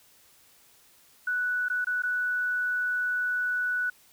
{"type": "tone with dropouts", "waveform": "sine", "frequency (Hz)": 1480, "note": "F#6", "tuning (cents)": 0, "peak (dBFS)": -25, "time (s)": [1.27, 3.9], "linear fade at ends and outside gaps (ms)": 5, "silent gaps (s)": [[1.685, 1.699], [1.846, 1.869], [2.022, 2.034]], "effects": ["white hiss -59 dBFS RMS until 4.12 s"]}